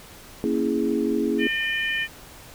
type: chord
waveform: sine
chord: A# half-diminished seventh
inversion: none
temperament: equal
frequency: 233.1 / 277.2 / 329.6 / 415.3 Hz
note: A#3 / C#4 / E4 / G#4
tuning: 0 / 0 / 0 / 0 cents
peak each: -26 dBFS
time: 0.44-1.47 s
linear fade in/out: 0 ms
type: harmonic tone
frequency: 604 Hz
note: D5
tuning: 48 cents sharp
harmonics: 3 / 4 / 5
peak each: -25 / -28 / -30 dBFS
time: 1.38-2.08 s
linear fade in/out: 50 ms
effects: pink hiss -45 dBFS RMS until 2.54 s